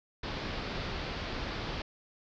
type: low-pass noise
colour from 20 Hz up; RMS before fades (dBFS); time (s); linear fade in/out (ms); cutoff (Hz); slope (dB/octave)
pink; -37; 0.23-1.82; 5; 5000; 48
effects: none